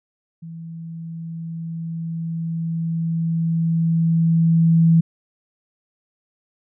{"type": "tone with level ramp", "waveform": "sine", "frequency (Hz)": 164.81, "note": "E3", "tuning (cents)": 0, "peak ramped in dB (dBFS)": [-32, -10], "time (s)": [0.42, 5.01], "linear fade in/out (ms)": 10, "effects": []}